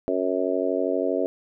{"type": "harmonic tone", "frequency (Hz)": 92.5, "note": "F#2", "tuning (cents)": 0, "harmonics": [3, 4, 5, 6, 7], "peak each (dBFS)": [-28, -28, -28, -28, -28], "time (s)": [0.08, 1.26], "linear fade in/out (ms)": 0, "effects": []}